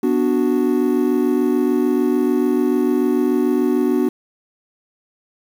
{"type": "chord", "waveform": "triangle", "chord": "B minor", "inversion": "none", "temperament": "equal", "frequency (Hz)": [246.9, 293.7, 370], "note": ["B3", "D4", "F#4"], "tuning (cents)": [0, 0, 0], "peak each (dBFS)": -17, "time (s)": [0.03, 4.09], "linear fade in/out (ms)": 5, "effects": ["7-bit"]}